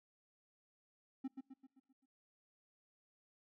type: tone with echo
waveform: triangle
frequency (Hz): 265.1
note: C4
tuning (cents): +23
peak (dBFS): -36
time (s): 1.24-1.28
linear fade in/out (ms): 10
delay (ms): 130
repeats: 6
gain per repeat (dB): -6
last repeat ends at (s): 2.06
effects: noise-tail reverb RT60 0.7 s tail -26 dB re dry